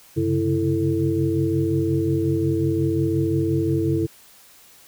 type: tone cluster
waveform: sine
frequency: 96 / 136.6 / 142.2 / 330.2 / 442.1 Hz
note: G2 / C#3 / C#3 / E4 / A4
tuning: -36 / -25 / +45 / +3 / +8 cents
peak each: -26 / -26 / -28 / -21 / -27 dBFS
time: 0.16-4.07 s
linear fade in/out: 20 ms
effects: white hiss -50 dBFS RMS until 4.87 s